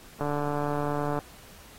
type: click train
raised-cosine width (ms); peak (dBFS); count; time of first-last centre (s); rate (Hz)
1; -16; 144; 0.21-1.189; 146
effects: pink hiss -51 dBFS RMS until 1.78 s + AAC 48 kbps